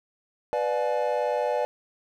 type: chord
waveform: triangle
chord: B diminished seventh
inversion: none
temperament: just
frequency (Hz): 493.9 / 592.7 / 711.2 / 853.4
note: B4 / D5 / F5 / Ab5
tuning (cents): 0 / +16 / +31 / +47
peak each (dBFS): -26 / -25 / -31 / -28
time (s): 0.53-1.65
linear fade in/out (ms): 0
effects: none